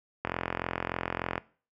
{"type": "click train", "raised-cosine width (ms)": 0.5, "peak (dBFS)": -14, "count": 50, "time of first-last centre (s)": [0.25, 1.379], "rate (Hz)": 43.4, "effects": ["noise-tail reverb RT60 0.4 s tail -20 dB re dry", "high-pass 60 Hz 12 dB/octave"]}